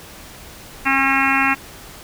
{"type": "harmonic tone", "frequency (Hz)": 270.8, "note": "C#4", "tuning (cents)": -40, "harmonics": [1, 3, 4, 5, 6, 7, 8, 9, 10], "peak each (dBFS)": [-23, -23, -23, -23, -23, -23, -23, -23, -23], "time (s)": [0.85, 1.55], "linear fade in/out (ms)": 20, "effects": ["pink hiss -39 dBFS RMS until 2.03 s"]}